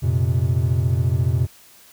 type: chord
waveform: triangle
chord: F suspended fourth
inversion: none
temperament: equal with one note detuned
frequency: 89.3 / 116.54 / 130.81 Hz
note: F2 / Bb2 / C3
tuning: +39 / 0 / 0 cents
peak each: -19 dBFS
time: 0.02-1.47 s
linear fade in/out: 20 ms
effects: white hiss -49 dBFS RMS until 1.92 s

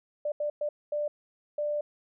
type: tone bursts at uneven times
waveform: sine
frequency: 592 Hz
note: D5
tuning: 14 cents sharp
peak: -27 dBFS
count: 5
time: 0.25-0.32 / 0.4-0.5 / 0.61-0.69 / 0.92-1.08 / 1.58-1.81 s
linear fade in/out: 5 ms
effects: none

